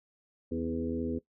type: harmonic tone with a mistuned harmonic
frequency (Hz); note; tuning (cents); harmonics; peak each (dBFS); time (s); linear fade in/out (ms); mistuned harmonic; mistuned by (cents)
82.9; E2; +10; 1 / 2 / 3 / 4 / 5 / 6; -40 / -45 / -33 / -38 / -38 / -40; 0.51-1.19; 10; 4; -41
effects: noise-tail reverb RT60 0.1 s tail -17 dB re dry